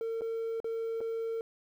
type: tone with dropouts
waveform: triangle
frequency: 454.1 Hz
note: A#4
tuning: 45 cents flat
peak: -29 dBFS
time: 0.01-1.41 s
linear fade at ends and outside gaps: 1 ms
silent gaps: 0.21-0.218 / 0.602-0.644 / 1.006-1.012 s
effects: tanh soft clip ceiling -26 dBFS + 11-bit